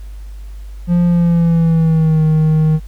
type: tone with pitch glide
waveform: triangle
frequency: 174.5 to 156.36 Hz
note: F3 to D#3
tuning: -1 to +9 cents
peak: -7 dBFS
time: 0.87-2.8 s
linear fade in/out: 50 ms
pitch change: -190 cents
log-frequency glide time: 1.05-2.23 s
effects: added 50 Hz sine -27 dBFS peak until 2.87 s + pink hiss -50 dBFS RMS until 2.87 s